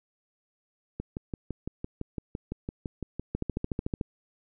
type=two click trains; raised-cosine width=3 ms; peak=-20 / -16 dBFS; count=14 / 10; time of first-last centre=1-3.196 / 3.35-4.012 s; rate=5.92 / 13.6 Hz; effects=none